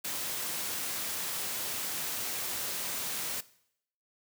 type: noise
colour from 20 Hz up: white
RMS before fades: -35 dBFS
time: 0.04-3.41 s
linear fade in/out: 10 ms
effects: noise-tail reverb RT60 0.7 s tail -19 dB re dry + high-pass 100 Hz 12 dB/octave